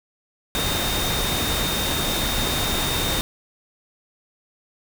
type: tone in noise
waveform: sine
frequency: 3677 Hz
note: A#7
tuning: 24 cents flat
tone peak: -27 dBFS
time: 0.55-3.21 s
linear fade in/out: 0 ms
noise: pink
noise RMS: -24 dBFS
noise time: 0.55-3.21 s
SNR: -6 dB
effects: none